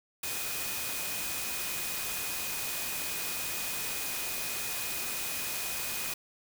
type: tone in noise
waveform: sine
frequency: 2489 Hz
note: D#7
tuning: in tune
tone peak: -42 dBFS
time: 0.23-6.14 s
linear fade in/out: 5 ms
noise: white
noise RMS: -35 dBFS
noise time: 0.23-6.14 s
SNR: -10 dB
effects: none

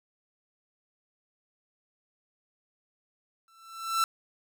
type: tone with exponential growth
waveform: 45% pulse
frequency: 1336 Hz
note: E6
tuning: 23 cents sharp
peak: -21 dBFS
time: 3.48-4.04 s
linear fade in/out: 1 ms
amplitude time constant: 120 ms
effects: none

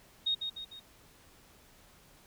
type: tone with echo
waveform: sine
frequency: 3729 Hz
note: A#7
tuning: in tune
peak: -27 dBFS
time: 0.26-0.35 s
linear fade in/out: 10 ms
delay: 150 ms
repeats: 3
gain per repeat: -6 dB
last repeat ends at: 0.8 s
effects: pink hiss -60 dBFS RMS until 2.26 s

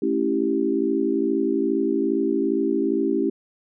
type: chord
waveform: sine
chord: A dominant seventh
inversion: none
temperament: equal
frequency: 220 / 277.2 / 329.6 / 392 Hz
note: A3 / C#4 / E4 / G4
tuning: 0 / 0 / 0 / 0 cents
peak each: -28 / -24 / -24 / -24 dBFS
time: 0.02-3.3 s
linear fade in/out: 5 ms
effects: none

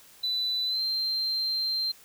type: tone with pitch glide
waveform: triangle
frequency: 3988 to 4150 Hz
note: B7 to C8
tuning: +16 to -15 cents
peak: -23 dBFS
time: 0.23-1.92 s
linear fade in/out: 10 ms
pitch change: +69 cents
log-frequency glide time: 0.65-0.82 s
effects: tanh soft clip ceiling -23 dBFS + white hiss -54 dBFS RMS until 2.04 s

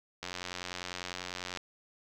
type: click train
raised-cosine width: 0.2 ms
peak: -20 dBFS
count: 122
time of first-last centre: 0.23-1.573 s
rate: 90.1 Hz
effects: none

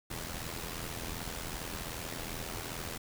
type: noise with amplitude modulation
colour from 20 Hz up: pink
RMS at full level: -37 dBFS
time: 0.1-2.98 s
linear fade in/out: 10 ms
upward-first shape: sine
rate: 82.6 Hz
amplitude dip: 65%
effects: none

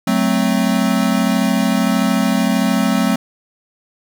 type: chord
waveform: square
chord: F# diminished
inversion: none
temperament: equal with one note detuned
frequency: 186.71 / 220 / 261.6 Hz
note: F#3 / A3 / C4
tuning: +16 / 0 / 0 cents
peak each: -19 / -18 / -19 dBFS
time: 0.07-3.16 s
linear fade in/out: 5 ms
effects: none

